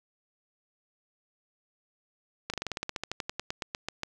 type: slowing click train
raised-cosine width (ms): 0.2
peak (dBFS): -15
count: 20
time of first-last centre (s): 2.5-4.034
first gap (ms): 37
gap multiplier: 1.08
effects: none